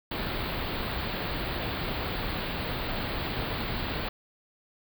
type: band-stop noise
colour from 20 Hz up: pink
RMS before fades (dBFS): -32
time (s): 0.11-4.09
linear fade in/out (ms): 5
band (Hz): 4600 to 15000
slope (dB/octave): 96
effects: none